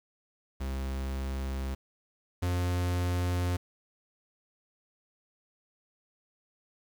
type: tone pair in turn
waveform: 45% pulse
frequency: 66.7 / 89.03 Hz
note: C2 / F2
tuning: +34 / +34 cents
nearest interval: perfect fourth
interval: 500 cents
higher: second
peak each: -32 / -27 dBFS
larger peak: second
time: 0.6-1.75 / 2.42-3.57 s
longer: neither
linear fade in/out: 10 ms
effects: 9-bit